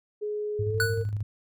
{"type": "tone with pitch glide", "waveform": "sine", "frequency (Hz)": [419.7, 457.7], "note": ["G#4", "A#4"], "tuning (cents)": [18, -32], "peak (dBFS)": -28, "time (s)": [0.21, 1.04], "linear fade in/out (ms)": 20, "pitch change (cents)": 150, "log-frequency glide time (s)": [0.64, 0.85]}
{"type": "tone with tremolo", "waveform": "sine", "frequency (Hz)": 103.83, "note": "G#2", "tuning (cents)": 0, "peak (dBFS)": -25, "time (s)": [0.59, 1.23], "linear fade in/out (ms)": 5, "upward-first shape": "square", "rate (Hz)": 13, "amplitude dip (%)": 45}
{"type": "tone with exponential decay", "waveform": "square", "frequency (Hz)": 1480, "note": "F#6", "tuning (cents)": 0, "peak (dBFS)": -21, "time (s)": [0.8, 1.11], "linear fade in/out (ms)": 1, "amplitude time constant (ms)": 66}
{"effects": []}